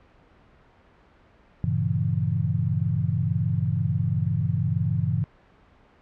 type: chord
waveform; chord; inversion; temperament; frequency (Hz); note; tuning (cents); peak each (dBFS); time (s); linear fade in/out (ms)
sine; G diminished seventh; none; equal; 98 / 116.54 / 138.59 / 164.81; G2 / Bb2 / Db3 / Fb3; 0 / 0 / 0 / 0; -27; 1.64-5.24; 0
effects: pink hiss -56 dBFS RMS until 6.01 s + low-pass 2000 Hz 12 dB/octave